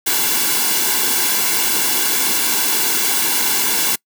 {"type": "noise with comb filter", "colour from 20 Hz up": "white", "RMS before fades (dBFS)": -17, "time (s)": [0.06, 3.96], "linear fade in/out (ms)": 10, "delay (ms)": 1.6, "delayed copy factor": -0.7, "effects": ["noise-tail reverb RT60 0.1 s tail -25 dB re dry", "high-pass 200 Hz 12 dB/octave"]}